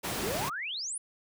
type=noise; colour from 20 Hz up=pink; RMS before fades=-33 dBFS; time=0.03-0.5 s; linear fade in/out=20 ms
type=exponential sweep; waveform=sine; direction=up; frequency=355 to 10330 Hz; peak=-33 dBFS; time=0.23-0.98 s; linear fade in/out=5 ms
effects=high-pass 80 Hz 12 dB/octave